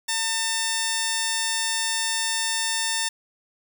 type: tone pair together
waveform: 5% pulse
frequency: 900 / 1800 Hz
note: A5 / A6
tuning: +39 / +39 cents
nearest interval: octave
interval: 1200 cents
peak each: -15 / -17 dBFS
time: 0.08-3.09 s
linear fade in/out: 10 ms
effects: none